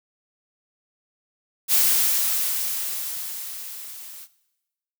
blue noise with level ramp, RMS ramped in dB -17 to -41 dBFS, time 1.68-4.28 s, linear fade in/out 50 ms, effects noise-tail reverb RT60 1.0 s tail -18 dB re dry

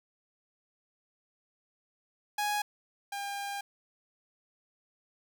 sawtooth tone pair in turn, 830.6 / 802.8 Hz, G#5 / G5, 0 / +41 cents, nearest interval minor second, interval 59 cents, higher first, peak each -25 / -31 dBFS, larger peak first, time 2.38-2.62 / 3.12-3.61 s, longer second, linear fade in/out 5 ms, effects none

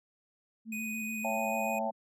sine tone with vibrato, 220 Hz, A3, in tune, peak -37 dBFS, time 0.65-1.92 s, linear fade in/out 50 ms, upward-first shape square, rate 6.9 Hz, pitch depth 23 cents each way
square tone, 2489 Hz, D#7, in tune, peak -37 dBFS, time 0.72-1.79 s, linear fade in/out 5 ms
sine chord, A dominant seventh, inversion first, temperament equal with one note detuned, 554.4 / 663.5 / 784 / 880 Hz, C#5 / E5 / G5 / A5, 0 / +11 / 0 / 0 cents, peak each -37 / -35 / -36 / -37 dBFS, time 1.24-1.91 s, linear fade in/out 10 ms
effects none

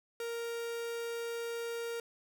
45% pulse tone, 466.2 Hz, A#4, in tune, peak -36 dBFS, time 0.2-2 s, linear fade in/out 2 ms, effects none

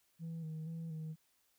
sine tone with vibrato, 161 Hz, E3, 41 cents flat, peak -38 dBFS, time 0.19-1.16 s, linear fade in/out 50 ms, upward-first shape square, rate 2.1 Hz, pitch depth 37 cents each way, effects tanh soft clip ceiling -39 dBFS + white hiss -75 dBFS RMS until 1.58 s

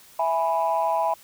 sine chord, E major, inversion none, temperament equal, 659.3 / 830.6 / 987.8 Hz, E5 / G#5 / B5, 0 / 0 / 0 cents, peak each -24 dBFS, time 0.19-1.14 s, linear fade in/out 5 ms, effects tanh soft clip ceiling -13 dBFS + white hiss -51 dBFS RMS until 1.23 s

